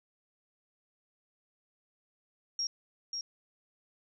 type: tone with echo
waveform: sine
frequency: 5588 Hz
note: F8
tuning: in tune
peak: -30 dBFS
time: 2.59-2.67 s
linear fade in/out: 2 ms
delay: 540 ms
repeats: 1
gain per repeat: -4 dB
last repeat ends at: 3.21 s
effects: none